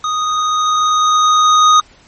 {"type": "tone with level ramp", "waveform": "square", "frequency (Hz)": 1244.5, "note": "D#6", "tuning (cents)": 0, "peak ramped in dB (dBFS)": [-16, -6], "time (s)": [0.04, 1.8], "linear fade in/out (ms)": 2, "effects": ["pink hiss -46 dBFS RMS until 2.07 s", "MP3 32 kbps"]}